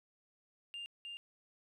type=tone with echo; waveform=sine; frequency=2801 Hz; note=F7; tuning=4 cents sharp; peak=-40 dBFS; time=0.74-0.86 s; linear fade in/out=0 ms; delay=310 ms; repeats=1; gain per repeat=-2 dB; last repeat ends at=1.17 s; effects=tanh soft clip ceiling -40 dBFS + 13-bit